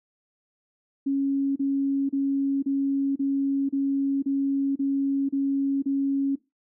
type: tone bursts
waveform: sine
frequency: 275.5 Hz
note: C#4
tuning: 11 cents flat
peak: -21 dBFS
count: 10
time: 1.06-6.357 s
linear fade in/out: 10 ms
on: 500 ms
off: 33 ms
effects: noise-tail reverb RT60 0.2 s tail -17 dB re dry